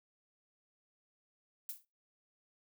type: noise with exponential decay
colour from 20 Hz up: violet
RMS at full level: -38 dBFS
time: 1.69-1.85 s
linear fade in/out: 2 ms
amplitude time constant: 34 ms
effects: noise-tail reverb RT60 0.3 s tail -26 dB re dry